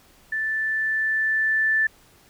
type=tone with level ramp; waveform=sine; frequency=1760 Hz; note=A6; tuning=in tune; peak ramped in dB=-23 to -17 dBFS; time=0.32-1.87 s; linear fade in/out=5 ms; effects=pink hiss -55 dBFS RMS until 2.29 s